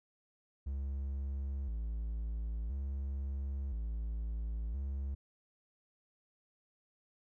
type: tone with vibrato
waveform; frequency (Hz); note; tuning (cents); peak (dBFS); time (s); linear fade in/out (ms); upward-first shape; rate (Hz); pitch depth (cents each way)
triangle; 61.74; B1; 0; -33; 0.66-5.15; 10; square; 0.49; 180
effects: none